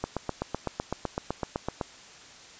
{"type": "click train", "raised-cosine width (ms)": 1, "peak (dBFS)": -14, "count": 15, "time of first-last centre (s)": [0.04, 1.812], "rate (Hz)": 7.9, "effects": ["white hiss -49 dBFS RMS until 2.59 s", "resampled to 16000 Hz"]}